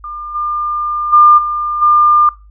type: tone with level steps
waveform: sine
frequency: 1200 Hz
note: D6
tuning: 37 cents sharp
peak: -23 / -15 / -3 / -15 / -6 dBFS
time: 0.04-2.29 s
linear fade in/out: 2 ms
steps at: 0.34 / 1.12 / 1.37 / 1.81 s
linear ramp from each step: 20 ms
effects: noise-tail reverb RT60 0.3 s tail -22 dB re dry + added 51 Hz sine -38 dBFS peak until 2.5 s